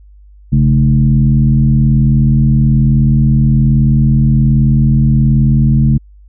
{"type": "tone with frequency modulation", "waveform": "sine", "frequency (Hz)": 137.5, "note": "C#3", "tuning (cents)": -14, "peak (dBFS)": -6, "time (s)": [0.52, 5.98], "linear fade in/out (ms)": 10, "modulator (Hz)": 78.8, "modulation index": 1, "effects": ["added 50 Hz sine -37 dBFS peak until 6.28 s"]}